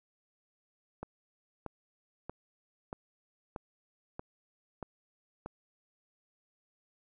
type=click train; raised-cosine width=1 ms; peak=-25 dBFS; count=8; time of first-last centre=1.03-5.46 s; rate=1.58 Hz; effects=none